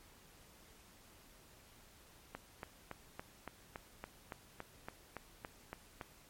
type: click train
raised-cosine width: 0.5 ms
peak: -28 dBFS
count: 14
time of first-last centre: 2.35-6.012 s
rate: 3.55 Hz
effects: pink hiss -62 dBFS RMS until 6.29 s + MP3 64 kbps